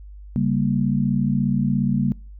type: chord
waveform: sine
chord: G diminished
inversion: second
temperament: equal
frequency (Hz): 138.59 / 196 / 233.1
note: Db3 / G3 / Bb3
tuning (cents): 0 / 0 / 0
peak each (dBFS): -22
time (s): 0.36-2.12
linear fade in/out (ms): 0
effects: noise-tail reverb RT60 0.4 s tail -25 dB re dry + added 50 Hz sine -37 dBFS peak until 2.39 s